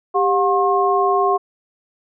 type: tone cluster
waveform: sine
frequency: 395.4 / 721 / 1075 Hz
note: G4 / F#5 / C6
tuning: +15 / -45 / +47 cents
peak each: -18 dBFS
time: 0.14-1.38 s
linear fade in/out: 20 ms
effects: none